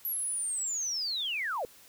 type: linear sweep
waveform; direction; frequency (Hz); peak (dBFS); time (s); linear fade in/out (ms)
sine; down; 11840 to 440; -30; 0.05-1.65; 0
effects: white hiss -56 dBFS RMS until 1.88 s